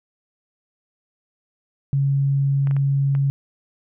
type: tone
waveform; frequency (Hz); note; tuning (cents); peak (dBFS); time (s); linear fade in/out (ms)
sine; 138.59; C#3; 0; -16; 1.93-3.3; 0
type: clicks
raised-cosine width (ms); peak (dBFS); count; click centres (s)
0.5; -22; 4; 2.672 / 2.711 / 2.766 / 3.151
effects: none